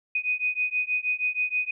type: beating tone pair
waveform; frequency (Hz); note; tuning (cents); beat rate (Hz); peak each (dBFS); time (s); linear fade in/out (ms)
sine; 2489 / 2495.3; D#7 / D#7; 0 / +4; 6.3; -27; 0.15-1.71; 5
effects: none